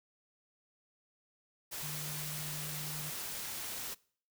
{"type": "tone in noise", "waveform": "sine", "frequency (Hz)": 150.7, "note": "D3", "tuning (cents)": 45, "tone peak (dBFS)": -43, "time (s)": [1.82, 3.11], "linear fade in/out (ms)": 20, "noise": "white", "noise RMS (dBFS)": -41, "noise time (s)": [1.71, 3.95], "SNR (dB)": -5, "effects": ["noise-tail reverb RT60 0.5 s tail -23 dB re dry"]}